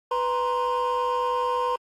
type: tone cluster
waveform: triangle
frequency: 495.8 / 941 / 1050 Hz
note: B4 / A#5 / C6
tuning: +7 / +16 / +6 cents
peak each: -24 dBFS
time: 0.11-1.76 s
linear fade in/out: 5 ms
effects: tanh soft clip ceiling -16 dBFS + AAC 64 kbps